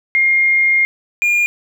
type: tone pair in turn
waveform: sine / triangle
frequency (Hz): 2127 / 2416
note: C7 / D7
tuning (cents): +28 / +48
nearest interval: major second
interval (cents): 220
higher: second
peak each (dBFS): -10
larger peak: neither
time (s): 0.15-0.85 / 1.22-1.46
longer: first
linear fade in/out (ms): 0
effects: none